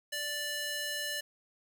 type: tone with high-pass filter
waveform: square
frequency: 587.3 Hz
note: D5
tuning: in tune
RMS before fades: -36 dBFS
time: 0.12-1.21 s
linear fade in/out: 10 ms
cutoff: 1700 Hz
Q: 0.78
effects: 9-bit